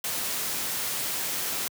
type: noise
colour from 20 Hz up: white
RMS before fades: -30 dBFS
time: 0.04-1.68 s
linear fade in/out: 2 ms
effects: high-pass 100 Hz 12 dB/octave